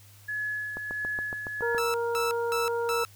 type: tone with tremolo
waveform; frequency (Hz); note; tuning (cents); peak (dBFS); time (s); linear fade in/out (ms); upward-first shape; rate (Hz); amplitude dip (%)
sine; 1700; G#6; +40; -28; 0.28-1.79; 10; sine; 1.5; 45
type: click train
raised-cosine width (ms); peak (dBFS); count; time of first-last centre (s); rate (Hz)
1; -23; 8; 0.77-1.748; 7.16
type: harmonic tone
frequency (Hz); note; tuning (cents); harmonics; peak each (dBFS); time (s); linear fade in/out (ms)
468.8; A#4; +10; 1 / 2 / 3; -27 / -33 / -37; 1.62-3.04; 5
type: tone bursts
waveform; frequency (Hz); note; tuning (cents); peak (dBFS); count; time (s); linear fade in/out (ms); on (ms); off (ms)
sawtooth; 1318.5; E6; 0; -25; 4; 1.78-3.05; 0; 160; 210
effects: added 101 Hz sine -52 dBFS peak until 3.15 s + white hiss -56 dBFS RMS until 3.15 s